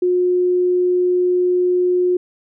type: tone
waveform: sine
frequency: 360 Hz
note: F#4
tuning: 47 cents flat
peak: -13 dBFS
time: 0.02-2.17 s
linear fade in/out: 5 ms
effects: none